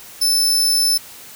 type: tone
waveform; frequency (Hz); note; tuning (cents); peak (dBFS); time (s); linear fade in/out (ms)
sawtooth; 5274; E8; 0; -11; 0.21-0.98; 10
effects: white hiss -39 dBFS RMS until 1.35 s